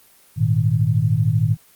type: chord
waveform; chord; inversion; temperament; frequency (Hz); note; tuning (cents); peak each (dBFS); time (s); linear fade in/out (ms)
sine; Ab suspended second; none; just; 103.83 / 116.8 / 155.74; Ab2 / Bb2 / Eb3; 0 / +4 / +2; -20 / -18 / -20; 0.36-1.57; 50
effects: white hiss -52 dBFS RMS until 1.75 s + Opus 24 kbps